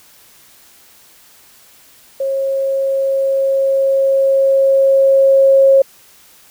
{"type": "tone with level ramp", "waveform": "sine", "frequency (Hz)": 542, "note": "C#5", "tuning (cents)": -39, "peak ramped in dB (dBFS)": [-15, -5], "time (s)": [2.2, 5.82], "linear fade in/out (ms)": 5, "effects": ["white hiss -46 dBFS RMS until 6.5 s"]}